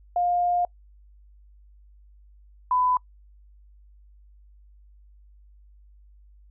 sine tone pair in turn, 707 / 1000.9 Hz, F5 / B5, +21 / +23 cents, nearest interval tritone, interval 602 cents, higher second, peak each -20 / -19 dBFS, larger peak second, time 0.16-0.65 / 2.71-2.97 s, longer first, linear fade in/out 2 ms, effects noise-tail reverb RT60 0.1 s tail -25 dB re dry + added 50 Hz sine -50 dBFS peak until 6.5 s

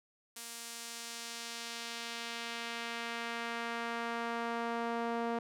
sawtooth tone with band-pass filter sweep, 233.1 Hz, A#3, in tune, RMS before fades -39 dBFS, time 0.36-5.39 s, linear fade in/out 5 ms, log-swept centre 9400 to 690 Hz, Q 0.85, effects none

